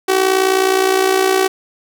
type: tone with amplitude modulation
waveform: sawtooth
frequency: 380 Hz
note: F#4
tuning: 46 cents sharp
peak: -5 dBFS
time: 0.08-1.48 s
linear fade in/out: 10 ms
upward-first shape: sine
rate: 59.5 Hz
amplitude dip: 65%
effects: none